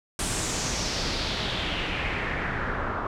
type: noise with low-pass filter sweep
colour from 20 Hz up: pink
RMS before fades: -29 dBFS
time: 0.19-3.07 s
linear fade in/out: 2 ms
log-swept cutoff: 9000 to 1200 Hz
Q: 2.8
effects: none